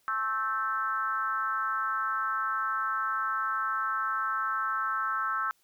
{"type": "tone with frequency modulation", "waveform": "sine", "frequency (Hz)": 1318.5, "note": "E6", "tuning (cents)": 0, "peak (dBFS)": -27, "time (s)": [0.08, 5.51], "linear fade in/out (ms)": 0, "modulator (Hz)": 232, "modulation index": 1, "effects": ["white hiss -69 dBFS RMS until 5.63 s"]}